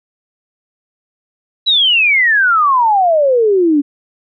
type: exponential sweep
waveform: sine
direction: down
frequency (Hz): 3984 to 277.8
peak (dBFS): -8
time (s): 1.66-3.82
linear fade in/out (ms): 20
effects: none